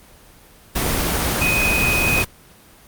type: tone in noise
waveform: sine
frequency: 2505 Hz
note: D#7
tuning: 11 cents sharp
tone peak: -17 dBFS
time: 1.41-2.23 s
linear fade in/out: 10 ms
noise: pink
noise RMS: -20 dBFS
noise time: 0.75-2.25 s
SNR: 0 dB
effects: pink hiss -47 dBFS RMS until 2.87 s + Opus 24 kbps